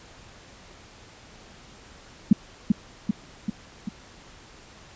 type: tone with echo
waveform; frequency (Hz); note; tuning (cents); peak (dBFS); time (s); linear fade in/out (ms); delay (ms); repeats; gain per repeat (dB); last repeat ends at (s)
sine; 209.5; G#3; +15; -9; 2.31-2.33; 5; 390; 4; -4; 3.89
effects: pink hiss -49 dBFS RMS until 4.95 s + resampled to 16000 Hz